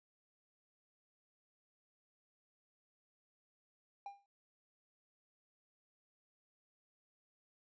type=tone with exponential decay; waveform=triangle; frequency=801 Hz; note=G5; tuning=37 cents sharp; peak=-39 dBFS; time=4.06-4.26 s; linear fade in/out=2 ms; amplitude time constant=42 ms; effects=resampled to 16000 Hz